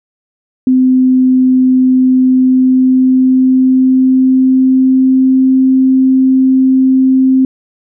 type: tone with pitch glide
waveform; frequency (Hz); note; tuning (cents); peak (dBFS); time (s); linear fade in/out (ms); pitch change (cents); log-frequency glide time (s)
sine; 257.1 to 261.9; C4 to C4; -30 to +2; -5; 0.67-7.45; 2; +32; 2.21-5.58
effects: none